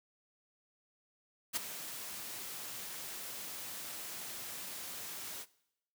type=noise with ADSR envelope; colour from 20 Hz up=white; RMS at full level=-32 dBFS; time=1.53-5.46 s; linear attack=34 ms; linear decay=14 ms; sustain=-12 dB; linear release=49 ms; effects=noise-tail reverb RT60 0.8 s tail -21 dB re dry + high-pass 100 Hz 12 dB/octave

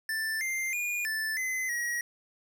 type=tone with pitch steps; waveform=square; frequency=1770 / 2096 / 2434 / 1758 / 2040 / 1904 Hz; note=A6 / C7 / D#7 / A6 / C7 / A#6; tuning=+10 / +2 / -39 / -2 / -44 / +36 cents; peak=-30 dBFS; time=0.09-2.01 s; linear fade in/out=2 ms; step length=320 ms; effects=none

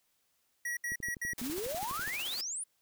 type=tone bursts; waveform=square; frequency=1918 Hz; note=A#6; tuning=49 cents sharp; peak=-34 dBFS; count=4; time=0.65-1.334 s; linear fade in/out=5 ms; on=120 ms; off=68 ms
type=click train; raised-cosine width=3 ms; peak=-34 dBFS; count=15; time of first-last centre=0.92-2.077 s; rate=12.1 Hz
type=noise with tremolo; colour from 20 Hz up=white; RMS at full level=-40 dBFS; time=1.38-2.41 s; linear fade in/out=0 ms; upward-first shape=sine; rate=16 Hz; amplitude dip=45%
type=exponential sweep; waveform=sine; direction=up; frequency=227.3 to 10200 Hz; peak=-35 dBFS; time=1.41-2.64 s; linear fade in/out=10 ms
effects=white hiss -75 dBFS RMS until 2.81 s

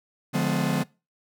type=chord; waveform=45% pulse; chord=D diminished seventh; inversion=none; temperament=just; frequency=146.83 / 176.2 / 211.4 / 253.7 Hz; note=D3 / F3 / Ab3 / Cb4; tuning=0 / +16 / +31 / +47 cents; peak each=-28 / -27 / -29 / -29 dBFS; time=0.33-0.84 s; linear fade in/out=20 ms; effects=noise-tail reverb RT60 0.3 s tail -23 dB re dry

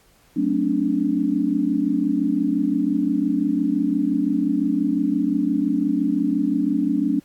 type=chord; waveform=sine; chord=D dominant seventh; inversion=first; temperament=equal with one note detuned; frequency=185 / 220 / 267.9 / 293.7 Hz; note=F#3 / A3 / C4 / D4; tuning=0 / 0 / +41 / 0 cents; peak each=-27 / -25 / -23 / -21 dBFS; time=0.36-7.2 s; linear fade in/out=10 ms; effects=pink hiss -57 dBFS RMS until 7.24 s + AAC 64 kbps

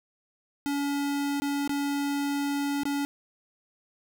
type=tone with dropouts; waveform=square; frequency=283.8 Hz; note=C#4; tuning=41 cents sharp; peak=-27 dBFS; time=0.66-3.05 s; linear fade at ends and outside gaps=0 ms; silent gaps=1.4-1.42 / 1.676-1.694 / 2.834-2.854 s; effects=none

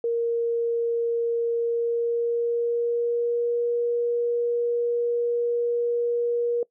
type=tone with pitch glide; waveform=sine; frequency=466.9 to 475.6 Hz; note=A#4 to A#4; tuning=+3 to +35 cents; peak=-21 dBFS; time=0.04-6.63 s; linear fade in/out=2 ms; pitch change=+32 cents; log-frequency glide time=1.54-3.64 s; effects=noise-tail reverb RT60 0.1 s tail -22 dB re dry

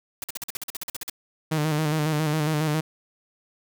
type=noise bursts; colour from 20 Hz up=white; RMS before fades=-32 dBFS; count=14; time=0.22-1.098 s; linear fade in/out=2 ms; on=20 ms; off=46 ms
type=tone with vibrato; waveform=sawtooth; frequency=153.5 Hz; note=D#3; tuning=23 cents flat; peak=-18 dBFS; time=1.51-2.81 s; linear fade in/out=10 ms; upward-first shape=square; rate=7.3 Hz; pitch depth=46 cents each way
effects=none

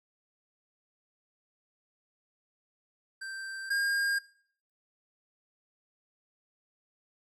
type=tone pair in turn; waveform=square; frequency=1568 / 1613.9 Hz; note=G6 / G6; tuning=0 / +50 cents; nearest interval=unison; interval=50 cents; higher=second; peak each=-38 / -27 dBFS; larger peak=second; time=3.21-3.7 / 3.7-4.19 s; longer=neither; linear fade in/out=10 ms; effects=noise-tail reverb RT60 0.6 s tail -22 dB re dry + low-pass 10000 Hz 12 dB/octave

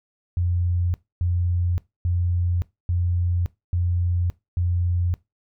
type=tone bursts; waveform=sine; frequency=87.9 Hz; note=F2; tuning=12 cents sharp; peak=-19 dBFS; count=6; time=0.37-5.14 s; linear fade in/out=0 ms; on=570 ms; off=270 ms; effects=noise-tail reverb RT60 0.2 s tail -20 dB re dry

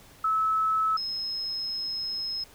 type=tone pair in turn; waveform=sine; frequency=1300 / 5158 Hz; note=E6 / E8; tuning=-24 / -39 cents; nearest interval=2 octaves; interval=2385 cents; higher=second; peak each=-22 / -29 dBFS; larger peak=first; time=0.24-0.97 / 0.97-2.44 s; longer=second; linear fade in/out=5 ms; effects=pink hiss -53 dBFS RMS until 2.54 s

